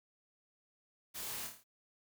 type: noise with echo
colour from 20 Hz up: white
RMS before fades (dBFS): -44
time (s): 1.14-1.48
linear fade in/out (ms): 20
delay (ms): 27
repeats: 6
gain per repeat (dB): -4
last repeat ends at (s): 1.642
effects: none